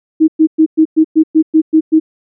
sine tone bursts, 316.2 Hz, D#4, 28 cents sharp, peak -4 dBFS, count 10, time 0.2-2 s, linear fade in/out 20 ms, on 81 ms, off 110 ms, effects none

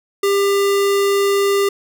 square tone, 398.7 Hz, G4, 29 cents sharp, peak -14 dBFS, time 0.23-1.69 s, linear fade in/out 5 ms, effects none

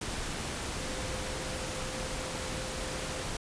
sine tone in noise, 517 Hz, C5, 21 cents flat, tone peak -43 dBFS, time 0.79-3.23 s, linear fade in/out 5 ms, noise pink, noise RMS -36 dBFS, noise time 0.01-3.37 s, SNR -10 dB, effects resampled to 22050 Hz

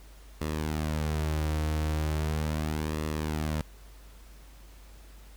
sawtooth tone with flanger, 77.1 Hz, D#2, 15 cents flat, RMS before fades -30 dBFS, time 0.41-3.61 s, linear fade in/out 0 ms, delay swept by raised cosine 1.3 to 5 ms, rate 0.38 Hz, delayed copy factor -0.5, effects added 50 Hz sine -48 dBFS peak until 5.36 s + pink hiss -57 dBFS RMS until 5.36 s

